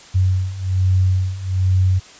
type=beating tone pair; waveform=sine; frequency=92.5 / 93.7 Hz; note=F#2 / F#2; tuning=0 / +22 cents; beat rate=1.2 Hz; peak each=-19 / -16 dBFS; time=0.14-2 s; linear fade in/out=20 ms; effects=white hiss -42 dBFS RMS until 2.19 s + resampled to 16000 Hz